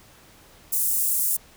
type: high-pass noise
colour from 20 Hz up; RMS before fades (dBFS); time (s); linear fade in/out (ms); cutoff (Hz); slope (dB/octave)
pink; -23; 0.72-1.37; 10; 8900; 24
effects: pink hiss -52 dBFS RMS until 1.56 s